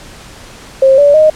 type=tone with pitch steps; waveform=sine; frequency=534 / 575.6 / 620.5 Hz; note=C5 / D5 / D#5; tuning=+35 / -35 / -5 cents; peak=-3 dBFS; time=0.82-1.3 s; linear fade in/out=5 ms; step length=160 ms; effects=pink hiss -34 dBFS RMS until 1.35 s + low-pass 9000 Hz 12 dB/octave